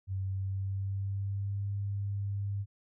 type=tone with pitch glide; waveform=sine; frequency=95.8 to 100.16 Hz; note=G2 to G2; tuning=-39 to +38 cents; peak=-31 dBFS; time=0.07-2.66 s; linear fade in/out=50 ms; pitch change=+77 cents; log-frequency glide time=0.25-1.66 s; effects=none